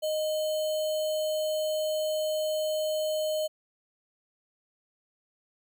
sine tone with sample-and-hold, 619 Hz, D#5, 9 cents flat, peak -26 dBFS, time 0.02-3.48 s, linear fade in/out 20 ms, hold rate 3675 Hz, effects none

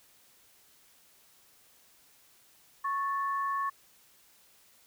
sine tone pair together, 1105 / 1755.3 Hz, C#6 / A6, -6 / -5 cents, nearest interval minor sixth, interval 801 cents, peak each -29 / -39 dBFS, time 2.84-3.7 s, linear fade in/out 10 ms, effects white hiss -62 dBFS RMS until 4.86 s

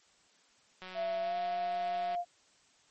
click train, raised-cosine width 0.3 ms, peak -30 dBFS, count 247, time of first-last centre 0.82-2.15 s, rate 185 Hz
sine tone with pitch glide, 672 to 701.3 Hz, E5 to F5, +33 to +7 cents, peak -31 dBFS, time 0.94-2.25 s, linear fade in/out 50 ms, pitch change +74 cents, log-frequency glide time 1.2-1.36 s
effects white hiss -66 dBFS RMS until 2.9 s + MP3 32 kbps

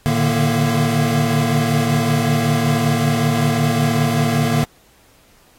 square tone cluster, 113.1 / 145.2 / 150.5 / 235.6 / 678 Hz, A2 / D3 / D3 / A#3 / E5, +48 / -19 / +43 / +19 / +49 cents, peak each -23 / -24 / -20 / -20 / -28 dBFS, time 0.06-4.64 s, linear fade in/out 0 ms, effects pink hiss -53 dBFS RMS until 5.58 s + AAC 48 kbps

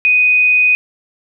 sine tone, 2492 Hz, D#7, 2 cents sharp, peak -8 dBFS, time 0.05-0.75 s, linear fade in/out 0 ms, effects none

